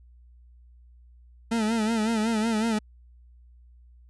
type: tone with vibrato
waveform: 40% pulse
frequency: 222 Hz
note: A3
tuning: 16 cents sharp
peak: -22 dBFS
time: 1.51-2.79 s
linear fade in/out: 10 ms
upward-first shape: sine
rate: 5.4 Hz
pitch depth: 80 cents each way
effects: added 60 Hz sine -50 dBFS peak until 4.09 s + resampled to 24000 Hz